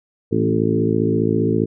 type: harmonic tone with a mistuned harmonic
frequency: 55 Hz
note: A1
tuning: in tune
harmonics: 2 / 3 / 4 / 5 / 6 / 7 / 8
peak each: -23 / -23 / -23 / -23 / -23 / -23 / -23 dBFS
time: 0.31-1.66 s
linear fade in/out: 20 ms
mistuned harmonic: 4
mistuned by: +24 cents
effects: none